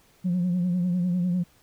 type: tone with vibrato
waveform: sine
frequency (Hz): 178.4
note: F3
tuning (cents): +37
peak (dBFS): -20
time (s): 0.24-1.44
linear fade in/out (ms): 20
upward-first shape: sine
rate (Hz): 10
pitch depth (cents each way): 55
effects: tanh soft clip ceiling -19 dBFS + pink hiss -60 dBFS RMS until 1.62 s